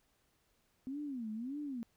sine tone with vibrato, 252.4 Hz, B3, 38 cents sharp, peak -38 dBFS, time 0.87-1.83 s, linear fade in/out 0 ms, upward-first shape sine, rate 1.7 Hz, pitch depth 280 cents each way, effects pink hiss -75 dBFS RMS until 1.96 s

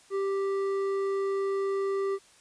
sine tone with hard clipping, 392 Hz, G4, in tune, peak -28 dBFS, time 0.1-2.19 s, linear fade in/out 50 ms, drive 8 dB, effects white hiss -58 dBFS RMS until 2.4 s + resampled to 22050 Hz

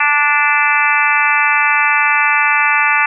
harmonic tone, 292.6 Hz, D4, 6 cents flat, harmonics 3 / 4 / 5 / 6 / 7 / 8 / 9, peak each -18 / -18 / -18 / -18 / -18 / -18 / -18 dBFS, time 0-3.06 s, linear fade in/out 5 ms, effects none

